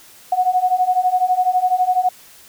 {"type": "beating tone pair", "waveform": "sine", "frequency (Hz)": [727, 739], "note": ["F#5", "F#5"], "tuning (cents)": [-31, -2], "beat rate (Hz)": 12, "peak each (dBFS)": [-18, -16], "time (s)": [0.32, 2.09], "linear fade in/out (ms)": 5, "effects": ["white hiss -45 dBFS RMS until 2.48 s"]}